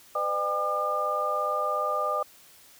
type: tone cluster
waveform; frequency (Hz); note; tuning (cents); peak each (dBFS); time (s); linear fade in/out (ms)
sine; 505 / 602 / 802 / 1205; B4 / D5 / G5 / D6; +39 / +43 / +39 / +44; -34 / -30 / -35 / -27; 0.15-2.23; 5
effects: white hiss -54 dBFS RMS until 2.79 s